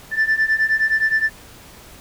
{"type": "beating tone pair", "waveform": "sine", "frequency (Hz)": [1760, 1769.6], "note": ["A6", "A6"], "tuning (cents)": [0, 9], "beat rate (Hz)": 9.6, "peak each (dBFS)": [-18, -16], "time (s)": [0.11, 1.3], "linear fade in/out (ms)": 50, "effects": ["tanh soft clip ceiling -11 dBFS", "pink hiss -43 dBFS RMS until 2 s"]}